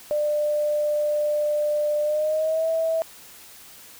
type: tone with pitch glide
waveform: sine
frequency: 596 to 649.9 Hz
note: D5 to E5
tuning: +25 to -25 cents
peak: -20 dBFS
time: 0.11-3.02 s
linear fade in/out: 0 ms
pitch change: +150 cents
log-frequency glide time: 2.02-2.68 s
effects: white hiss -46 dBFS RMS until 3.99 s